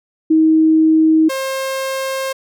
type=tone pair in turn; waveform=sine / sawtooth; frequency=317 / 533.1 Hz; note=D#4 / C5; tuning=+32 / +32 cents; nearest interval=major sixth; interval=900 cents; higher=second; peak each=-8 / -15 dBFS; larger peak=first; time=0.3-1.29 / 1.29-2.33 s; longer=second; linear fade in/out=10 ms; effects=none